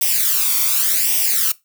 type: noise with flanger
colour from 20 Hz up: blue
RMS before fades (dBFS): -17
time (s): 0.01-1.52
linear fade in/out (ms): 5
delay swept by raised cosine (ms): 0.35 to 0.89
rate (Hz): 0.88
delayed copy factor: +0.75
effects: noise-tail reverb RT60 0.2 s tail -20 dB re dry